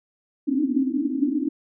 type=band-pass noise; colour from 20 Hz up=pink; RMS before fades=-23 dBFS; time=0.47-1.49 s; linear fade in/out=10 ms; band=260 to 300 Hz; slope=96 dB/octave; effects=none